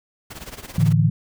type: noise with tremolo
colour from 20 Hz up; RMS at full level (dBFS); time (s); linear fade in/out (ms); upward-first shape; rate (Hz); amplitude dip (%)
pink; -34; 0.3-0.93; 10; sine; 18; 80
type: chord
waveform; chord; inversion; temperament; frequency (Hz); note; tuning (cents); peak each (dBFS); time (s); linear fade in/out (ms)
sine; A suspended fourth; none; just; 110 / 146.67 / 165; A2 / D3 / E3; 0 / -2 / +2; -18; 0.78-1.1; 5
effects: none